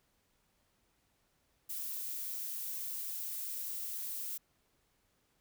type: noise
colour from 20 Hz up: violet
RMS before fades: -40 dBFS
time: 1.69-4.38 s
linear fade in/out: 10 ms
effects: pink hiss -75 dBFS RMS until 5.4 s